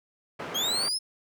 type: band-pass noise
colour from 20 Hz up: white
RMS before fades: -37 dBFS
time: 0.39-0.89 s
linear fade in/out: 10 ms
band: 140 to 1300 Hz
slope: 12 dB/octave
type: linear sweep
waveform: 35% pulse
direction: up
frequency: 3136 to 5274 Hz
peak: -24 dBFS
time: 0.54-0.99 s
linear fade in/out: 20 ms
effects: none